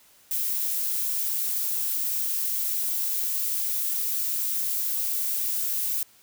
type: noise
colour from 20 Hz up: violet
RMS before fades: -27 dBFS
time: 0.31-6.03 s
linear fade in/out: 2 ms
effects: white hiss -57 dBFS RMS until 6.22 s